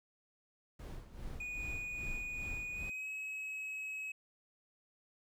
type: noise with tremolo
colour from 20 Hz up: brown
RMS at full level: -43 dBFS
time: 0.79-2.9 s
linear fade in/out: 5 ms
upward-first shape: sine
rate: 2.5 Hz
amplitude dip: 70%
type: tone with pitch glide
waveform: triangle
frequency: 2466 to 2562 Hz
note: D#7 to E7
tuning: -16 to -50 cents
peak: -38 dBFS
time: 1.4-4.12 s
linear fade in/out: 5 ms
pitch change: +66 cents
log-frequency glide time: 2.74-3.08 s
effects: none